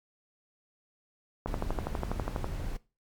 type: click train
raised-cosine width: 1 ms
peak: -17 dBFS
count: 13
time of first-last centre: 1.46-2.444 s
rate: 12.2 Hz
type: noise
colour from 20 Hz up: brown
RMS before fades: -35 dBFS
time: 1.47-2.77 s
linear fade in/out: 5 ms
effects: noise-tail reverb RT60 0.3 s tail -20 dB re dry + MP3 96 kbps